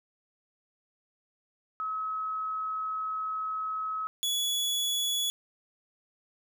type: tone pair in turn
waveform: sine / sawtooth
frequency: 1283 / 3395 Hz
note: E6 / G#7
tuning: -47 / +37 cents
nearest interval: octave + perfect fourth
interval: 1684 cents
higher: second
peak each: -30 / -24 dBFS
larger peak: second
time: 1.8-4.07 / 4.23-5.3 s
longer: first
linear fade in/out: 0 ms
effects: none